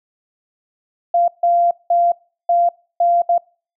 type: tone bursts at uneven times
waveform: sine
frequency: 692 Hz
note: F5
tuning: 16 cents flat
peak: -11 dBFS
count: 6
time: 1.14-1.28 / 1.43-1.71 / 1.9-2.12 / 2.49-2.69 / 3-3.22 / 3.29-3.38 s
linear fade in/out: 5 ms
effects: noise-tail reverb RT60 0.4 s tail -26 dB re dry